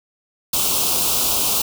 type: band-stop noise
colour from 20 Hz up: white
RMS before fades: -19 dBFS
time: 0.53-1.62 s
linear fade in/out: 5 ms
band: 1300 to 2600 Hz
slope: 48 dB/octave
effects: none